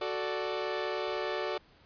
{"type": "chord", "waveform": "sawtooth", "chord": "D major", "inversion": "first", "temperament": "equal", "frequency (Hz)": [370, 440, 587.3], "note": ["F#4", "A4", "D5"], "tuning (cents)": [0, 0, 0], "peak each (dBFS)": -32, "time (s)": [0.01, 1.58], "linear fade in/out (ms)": 5, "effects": ["pink hiss -61 dBFS RMS until 1.85 s", "resampled to 11025 Hz"]}